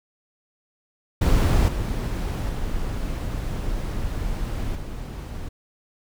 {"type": "noise with level steps", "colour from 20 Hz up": "brown", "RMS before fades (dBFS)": [-17, -25, -27, -32], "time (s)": [1.21, 5.49], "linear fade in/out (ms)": 10, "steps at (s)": [1.68, 2.49, 4.75], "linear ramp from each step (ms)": 5, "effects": []}